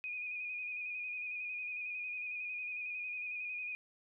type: tone with vibrato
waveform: sine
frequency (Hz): 2470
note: D#7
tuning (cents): -13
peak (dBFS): -38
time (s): 0.04-3.75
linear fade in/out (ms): 0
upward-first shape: square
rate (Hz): 11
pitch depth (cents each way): 27
effects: none